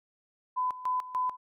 sine tone with tremolo, 1007 Hz, B5, 33 cents sharp, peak -26 dBFS, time 0.56-1.37 s, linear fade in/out 20 ms, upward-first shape square, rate 3.4 Hz, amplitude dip 80%, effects none

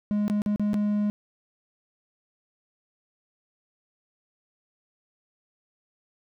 triangle tone with dropouts, 207.7 Hz, G#3, in tune, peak -20 dBFS, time 0.11-1.1 s, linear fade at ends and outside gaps 0 ms, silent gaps 0.28-0.299 / 0.419-0.461 / 0.56-0.596 / 0.733-0.742 s, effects none

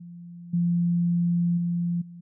sine tone with level steps, 172.8 Hz, F3, 18 cents flat, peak -39 / -20 / -23 / -40 dBFS, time 0-2.21 s, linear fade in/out 10 ms, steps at 0.53 / 1.57 / 2.01 s, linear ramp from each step 10 ms, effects none

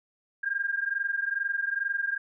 sine tone pair together, 1599.7 / 1622 Hz, G6 / G#6, +35 / -41 cents, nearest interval unison, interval 24 cents, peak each -29 / -30 dBFS, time 0.43-2.18 s, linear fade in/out 10 ms, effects none

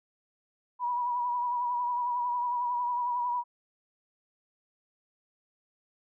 sine tone with vibrato, 973 Hz, B5, 26 cents flat, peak -27 dBFS, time 0.79-3.44 s, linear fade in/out 50 ms, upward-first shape sine, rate 11 Hz, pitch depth 38 cents each way, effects none

